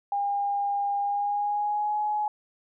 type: tone with pitch glide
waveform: sine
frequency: 807 to 841.8 Hz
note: G#5 to G#5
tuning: -50 to +23 cents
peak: -24 dBFS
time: 0.12-2.28 s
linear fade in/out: 2 ms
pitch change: +73 cents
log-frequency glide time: 0.99-1.98 s
effects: none